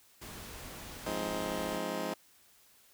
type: noise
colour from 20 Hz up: pink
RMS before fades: -46 dBFS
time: 0.21-1.78 s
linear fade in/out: 10 ms
type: chord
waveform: 15% pulse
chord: F minor seventh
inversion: none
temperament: just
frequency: 174.61 / 209.5 / 261.9 / 314.3 Hz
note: F3 / Ab3 / C4 / Eb4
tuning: 0 / +15 / +2 / +18 cents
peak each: -35 / -33 / -35 / -33 dBFS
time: 1.06-2.14 s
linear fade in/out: 5 ms
effects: white hiss -63 dBFS RMS until 2.93 s